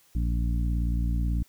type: harmonic tone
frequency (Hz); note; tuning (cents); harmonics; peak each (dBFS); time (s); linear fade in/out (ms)
58.27; A#1; 0; 1 / 2 / 3 / 4 / 5; -24 / -33 / -34 / -39 / -40; 0.15-1.43; 5
effects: white hiss -61 dBFS RMS until 1.48 s